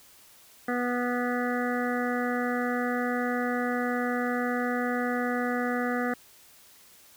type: harmonic tone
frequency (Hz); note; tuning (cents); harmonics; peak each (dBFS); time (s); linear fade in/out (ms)
245.4; B3; -11; 1 / 2 / 3 / 5 / 6 / 7 / 8; -29 / -32 / -34 / -36 / -37 / -37 / -38; 0.68-6.14; 5
effects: white hiss -55 dBFS RMS until 7.16 s